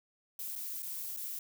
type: noise with dropouts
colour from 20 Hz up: violet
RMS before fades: -40 dBFS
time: 0.39-1.39 s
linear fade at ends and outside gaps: 2 ms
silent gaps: 0.554-0.559 / 0.823-0.829 / 1.165-1.171 s
effects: none